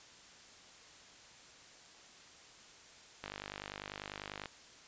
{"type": "click train", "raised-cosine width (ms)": 0.3, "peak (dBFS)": -25, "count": 62, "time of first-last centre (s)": [3.24, 4.458], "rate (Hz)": 50.1, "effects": ["white hiss -57 dBFS RMS until 4.87 s", "resampled to 16000 Hz"]}